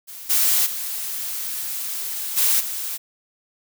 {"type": "noise with level steps", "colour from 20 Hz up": "blue", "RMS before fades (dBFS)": [-37, -18, -28, -18, -28], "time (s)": [0.07, 2.98], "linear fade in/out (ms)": 20, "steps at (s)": [0.29, 0.65, 2.36, 2.59], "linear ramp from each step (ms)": 20, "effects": []}